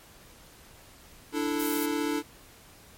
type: chord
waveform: square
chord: D suspended second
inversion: none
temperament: equal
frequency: 293.7 / 329.6 / 440 Hz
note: D4 / E4 / A4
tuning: 0 / 0 / 0 cents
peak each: -30 / -33 / -34 dBFS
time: 1.32-2.23 s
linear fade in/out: 50 ms
type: noise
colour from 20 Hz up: violet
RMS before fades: -33 dBFS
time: 1.59-1.86 s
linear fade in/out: 10 ms
effects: pink hiss -53 dBFS RMS until 2.97 s + MP3 64 kbps